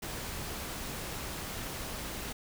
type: noise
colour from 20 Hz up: pink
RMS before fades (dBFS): -39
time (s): 0.02-2.33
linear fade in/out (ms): 10
effects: none